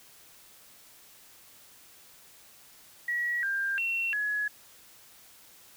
sine tone with pitch steps, 1920 / 1593 / 2720 / 1687 Hz, B6 / G6 / F7 / G#6, -49 / +27 / -46 / +27 cents, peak -27 dBFS, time 3.08-4.48 s, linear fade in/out 5 ms, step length 350 ms, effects white hiss -55 dBFS RMS until 5.76 s

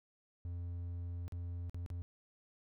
triangle tone with dropouts, 87 Hz, F2, 6 cents flat, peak -37 dBFS, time 0.45-2.02 s, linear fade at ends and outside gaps 0 ms, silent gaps 1.28-1.322 / 1.696-1.745 / 1.862-1.902 s, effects none

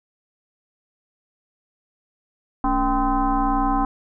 sine tone with frequency modulation, 531 Hz, C5, 25 cents sharp, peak -17 dBFS, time 2.64-3.85 s, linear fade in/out 2 ms, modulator 250 Hz, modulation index 2.4, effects none

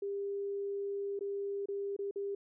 sine tone with dropouts, 399.9 Hz, G4, 35 cents sharp, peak -34 dBFS, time 0.02-2.35 s, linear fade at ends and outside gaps 5 ms, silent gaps 1.192-1.208 / 1.658-1.685 / 1.965-1.989 / 2.111-2.158 s, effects none

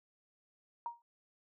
sine tone with exponential decay, 941 Hz, A#5, 16 cents sharp, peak -33 dBFS, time 0.86-1.02 s, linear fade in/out 1 ms, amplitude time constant 33 ms, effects none

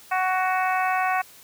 harmonic tone, 371.9 Hz, F#4, 9 cents sharp, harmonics 2 / 3 / 4 / 5 / 6 / 7, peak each -23 / -27 / -29 / -31 / -33 / -34 dBFS, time 0.11-1.22 s, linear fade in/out 10 ms, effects white hiss -49 dBFS RMS until 1.43 s + high-pass 60 Hz 12 dB/octave

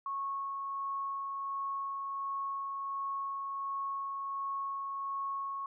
sine tone with tremolo, 1100 Hz, C#6, 14 cents flat, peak -33 dBFS, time 0.06-5.66 s, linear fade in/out 2 ms, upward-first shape sine, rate 1.4 Hz, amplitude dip 25%, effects none

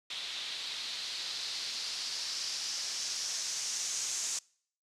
blue noise with low-pass filter sweep, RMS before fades -37 dBFS, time 0.1-4.39 s, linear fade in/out 5 ms, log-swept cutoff 3600 to 6700 Hz, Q 3, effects noise-tail reverb RT60 0.6 s tail -26 dB re dry + low-pass 11000 Hz 12 dB/octave

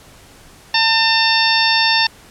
harmonic tone, 900 Hz, A5, 39 cents sharp, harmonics 1 / 2 / 3 / 4 / 5 / 6, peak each -19 / -19 / -19 / -19 / -19 / -19 dBFS, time 0.74-2.07 s, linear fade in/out 5 ms, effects pink hiss -44 dBFS RMS until 2.3 s + low-pass 12000 Hz 12 dB/octave

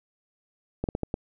slowing click train, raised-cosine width 2 ms, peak -14 dBFS, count 5, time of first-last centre 0.84-1.141 s, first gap 48 ms, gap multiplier 1.31, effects none

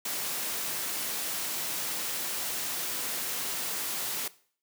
white noise, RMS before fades -33 dBFS, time 0.05-4.28 s, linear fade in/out 5 ms, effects noise-tail reverb RT60 0.5 s tail -19 dB re dry + high-pass 150 Hz 12 dB/octave

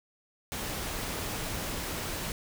pink noise, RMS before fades -35 dBFS, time 0.52-2.32 s, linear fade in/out 0 ms, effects none

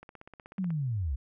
click train, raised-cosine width 0.5 ms, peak -32 dBFS, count 12, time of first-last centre 0.03-0.705 s, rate 16.3 Hz
sine linear sweep, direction down, 196 to 59 Hz, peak -28 dBFS, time 0.58-1.16 s, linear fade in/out 10 ms
effects none

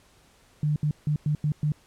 sine tone bursts at uneven times, 150 Hz, D3, 37 cents sharp, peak -21 dBFS, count 6, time 0.63-0.76 / 0.83-0.91 / 1.07-1.16 / 1.26-1.35 / 1.44-1.52 / 1.63-1.72 s, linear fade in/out 2 ms, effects pink hiss -59 dBFS RMS until 1.86 s + low-pass 11000 Hz 12 dB/octave

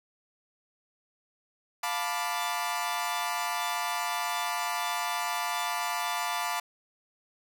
sawtooth chord, B half-diminished seventh, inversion second, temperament equal with one note detuned, 704.5 / 880 / 987.8 / 1174.7 Hz, F5 / A5 / B5 / D6, +15 / 0 / 0 / 0 cents, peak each -31 dBFS, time 1.83-6.6 s, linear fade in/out 5 ms, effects none

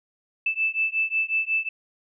sine beating tone pair, 2633 / 2638.5 Hz, E7 / E7, -3 / +1 cents, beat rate 5.5 Hz, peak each -25 dBFS, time 0.46-1.69 s, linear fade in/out 5 ms, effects none

